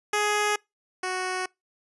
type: tone pair in turn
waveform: 10% pulse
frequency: 417.7 / 369.7 Hz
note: G#4 / F#4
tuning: +10 / -1 cents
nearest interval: major second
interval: 211 cents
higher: first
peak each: -14 / -19 dBFS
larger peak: first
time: 0.13-0.56 / 1.03-1.46 s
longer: neither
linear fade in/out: 5 ms
effects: noise-tail reverb RT60 0.2 s tail -25 dB re dry + resampled to 24000 Hz